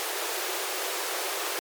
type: high-pass noise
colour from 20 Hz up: pink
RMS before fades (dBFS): -31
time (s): 0-1.59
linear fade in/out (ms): 0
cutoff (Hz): 340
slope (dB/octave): 96
effects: MP3 96 kbps